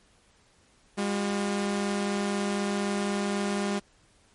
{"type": "tone pair together", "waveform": "sawtooth", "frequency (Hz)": [202, 360], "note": ["G#3", "F#4"], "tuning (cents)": [-48, -47], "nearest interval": "minor seventh", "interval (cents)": 1001, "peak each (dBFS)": [-23, -30], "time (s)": [0.97, 3.8], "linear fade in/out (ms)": 20, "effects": ["pink hiss -62 dBFS RMS until 4.34 s", "MP3 48 kbps"]}